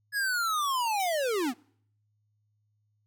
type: linear sweep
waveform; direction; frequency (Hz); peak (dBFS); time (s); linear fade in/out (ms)
square; down; 1697 to 220.5; -27; 0.12-1.54; 50
type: tone with exponential decay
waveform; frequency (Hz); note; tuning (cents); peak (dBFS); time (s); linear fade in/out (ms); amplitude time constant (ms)
5% pulse; 3035; F#7; +43; -27; 1-1.44; 0; 94
effects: noise-tail reverb RT60 0.6 s tail -24 dB re dry + added 105 Hz sine -70 dBFS peak until 3.06 s